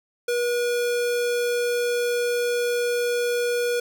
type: tone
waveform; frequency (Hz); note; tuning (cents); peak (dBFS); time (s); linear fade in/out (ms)
square; 482.2; B4; -41; -22; 0.28-3.8; 5
effects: none

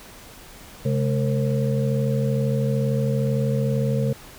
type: tone cluster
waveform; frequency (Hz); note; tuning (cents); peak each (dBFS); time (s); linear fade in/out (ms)
sine; 134 / 211.8 / 462 / 535; C3 / G#3 / A#4 / C5; +42 / +34 / -16 / +38; -21 / -26 / -28 / -29; 0.85-4.13; 5
effects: pink hiss -44 dBFS RMS until 4.38 s

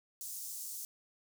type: high-pass noise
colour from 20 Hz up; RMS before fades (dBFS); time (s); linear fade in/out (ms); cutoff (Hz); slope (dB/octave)
pink; -43; 0.21-0.85; 0; 6300; 24
effects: none

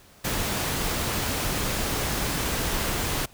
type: noise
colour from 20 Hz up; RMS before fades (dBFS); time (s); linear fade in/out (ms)
pink; -27; 0.24-3.26; 10
effects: pink hiss -53 dBFS RMS until 3.33 s

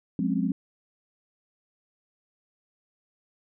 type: chord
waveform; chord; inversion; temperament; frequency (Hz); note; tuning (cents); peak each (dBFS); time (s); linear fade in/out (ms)
sine; Db major seventh; first; equal with one note detuned; 178.8 / 207.7 / 261.6 / 277.2; F3 / Ab3 / C4 / Db4; +41 / 0 / 0 / 0; -28 / -28 / -28 / -33; 0.19-0.52; 2
effects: none

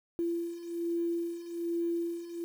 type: beating tone pair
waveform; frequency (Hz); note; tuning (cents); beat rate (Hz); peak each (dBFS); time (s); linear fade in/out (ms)
sine; 339.1 / 340.3; E4 / F4; +49 / -45; 1.2; -36 / -32; 0.19-2.44; 0
effects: 9-bit

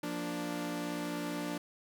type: chord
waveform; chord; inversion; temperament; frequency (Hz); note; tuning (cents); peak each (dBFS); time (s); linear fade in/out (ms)
sawtooth; Bb major; second; equal; 174.61 / 233.1 / 293.7; F3 / Bb3 / D4; 0 / 0 / 0; -37 / -39 / -33; 0.03-1.58; 5
effects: none

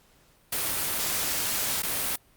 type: noise with dropouts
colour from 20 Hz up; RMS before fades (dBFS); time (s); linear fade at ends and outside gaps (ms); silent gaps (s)
white; -28; 0.52-2.16; 5; 1.823-1.831
effects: pink hiss -61 dBFS RMS until 2.36 s + Opus 48 kbps

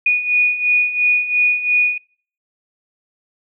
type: beating tone pair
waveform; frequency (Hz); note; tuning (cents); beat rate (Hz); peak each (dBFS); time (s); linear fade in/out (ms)
sine; 2461 / 2463.9; D#7 / D#7; -20 / -18; 2.9; -19 / -14; 0.06-1.98; 5
effects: noise-tail reverb RT60 0.5 s tail -25 dB re dry

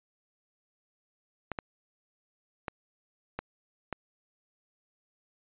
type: clicks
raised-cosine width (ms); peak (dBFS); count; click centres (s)
0.5; -18; 5; 1.517 / 1.588 / 2.682 / 3.39 / 3.927
effects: resampled to 8000 Hz

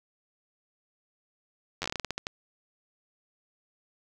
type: slowing click train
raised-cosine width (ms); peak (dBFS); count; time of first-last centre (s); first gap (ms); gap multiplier
0.2; -14; 13; 1.82-2.269; 10; 1.22
effects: none

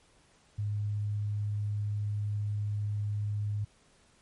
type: tone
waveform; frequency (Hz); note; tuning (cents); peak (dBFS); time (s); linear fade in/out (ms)
sine; 103.83; G#2; 0; -29; 0.58-3.65; 10
effects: pink hiss -64 dBFS RMS until 4.21 s + MP3 48 kbps

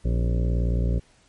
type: harmonic tone with a mistuned harmonic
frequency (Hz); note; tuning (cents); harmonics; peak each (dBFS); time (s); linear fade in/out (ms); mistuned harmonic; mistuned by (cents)
58.7; A#1; +13; 1 / 2 / 3 / 4 / 5 / 6 / 7 / 8 / 9 / 10; -21 / -27 / -30 / -38 / -40 / -42 / -38 / -44 / -40 / -44; 0.04-1; 20; 4; +140
effects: pink hiss -59 dBFS RMS until 1.28 s + MP3 48 kbps

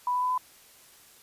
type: tone with pitch steps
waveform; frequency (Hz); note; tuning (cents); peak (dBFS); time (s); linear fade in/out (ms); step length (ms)
sine; 987.8 / 994.7 / 1001.6 / 1008.6; B5 / B5 / B5 / B5; 0 / +12 / +24 / +36; -24; 0.07-0.378; 2; 77
effects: white hiss -55 dBFS RMS until 1.22 s + resampled to 32000 Hz

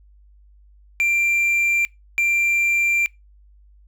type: tone bursts at uneven times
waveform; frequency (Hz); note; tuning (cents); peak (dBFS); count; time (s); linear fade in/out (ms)
triangle; 2368; D7; +14; -14; 2; 1-1.85 / 2.18-3.06; 0
effects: noise-tail reverb RT60 0.2 s tail -25 dB re dry + added 50 Hz sine -48 dBFS peak until 3.87 s

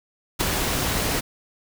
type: noise with ADSR envelope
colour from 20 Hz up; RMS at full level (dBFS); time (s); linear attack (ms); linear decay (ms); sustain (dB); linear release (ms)
pink; -20; 0.39-1.21; 19; 12; -4; 16
effects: none

